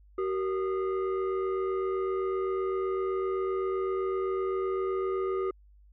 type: tone with frequency modulation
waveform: sine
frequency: 380.1 Hz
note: F#4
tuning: 47 cents sharp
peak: -26 dBFS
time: 0.18-5.51 s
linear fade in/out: 5 ms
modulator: 848 Hz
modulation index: 0.67
effects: tanh soft clip ceiling -23 dBFS + added 50 Hz sine -54 dBFS peak until 5.92 s